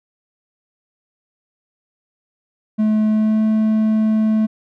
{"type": "tone with pitch glide", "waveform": "triangle", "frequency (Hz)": [215.3, 217.7], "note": ["A3", "A3"], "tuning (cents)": [-37, -18], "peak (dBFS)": -11, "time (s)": [2.78, 4.47], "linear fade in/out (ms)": 20, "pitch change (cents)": 19, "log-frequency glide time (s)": [3.08, 3.43], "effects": []}